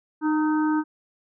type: harmonic tone with a mistuned harmonic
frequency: 307.3 Hz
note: D#4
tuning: 21 cents flat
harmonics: 1 / 3 / 4 / 5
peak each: -20 / -29 / -34 / -34 dBFS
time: 0.21-0.84 s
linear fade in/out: 50 ms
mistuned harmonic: 4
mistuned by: +40 cents
effects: none